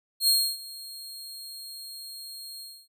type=tone with ADSR envelope; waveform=sawtooth; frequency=4248 Hz; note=C8; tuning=25 cents sharp; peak=-15 dBFS; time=0.2-2.88 s; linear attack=79 ms; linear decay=290 ms; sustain=-21 dB; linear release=270 ms; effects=none